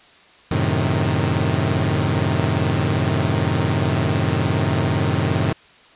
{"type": "chord", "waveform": "sawtooth", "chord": "F# diminished seventh", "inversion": "none", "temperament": "equal with one note detuned", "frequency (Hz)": [92.5, 110, 132.26, 155.56], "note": ["F#2", "A2", "C3", "Eb3"], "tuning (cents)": [0, 0, 19, 0], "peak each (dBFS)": -19, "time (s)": [0.51, 5.53], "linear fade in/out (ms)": 5, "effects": ["white hiss -49 dBFS RMS until 5.95 s", "resampled to 8000 Hz"]}